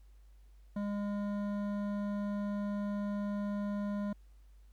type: tone with hard clipping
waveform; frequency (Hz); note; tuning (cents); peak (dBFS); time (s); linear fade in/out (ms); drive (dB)
triangle; 204; G#3; -31; -35; 0.76-4.13; 5; 16
effects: added 50 Hz sine -55 dBFS peak until 4.72 s + pink hiss -75 dBFS RMS until 4.72 s